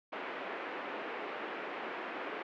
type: band-pass noise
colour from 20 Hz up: pink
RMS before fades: -41 dBFS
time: 0.12-2.43 s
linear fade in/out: 10 ms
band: 310 to 2500 Hz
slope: 24 dB/octave
effects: none